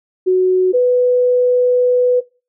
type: tone pair in turn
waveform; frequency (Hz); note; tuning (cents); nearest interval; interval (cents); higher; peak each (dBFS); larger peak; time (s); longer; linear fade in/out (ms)
sine; 370 / 496; F#4 / B4; 0 / +7; perfect fourth; 507; second; -9; neither; 0.26-0.73 / 0.73-2.21; second; 20
effects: noise-tail reverb RT60 0.3 s tail -20 dB re dry